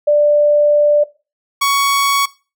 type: tone pair in turn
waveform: sine / sawtooth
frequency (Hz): 590 / 1117.3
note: D5 / C#6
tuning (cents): +8 / +13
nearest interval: major seventh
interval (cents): 1105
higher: second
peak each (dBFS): -8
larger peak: neither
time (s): 0.07-1.04 / 1.61-2.26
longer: first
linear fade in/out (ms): 10
effects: noise-tail reverb RT60 0.3 s tail -18 dB re dry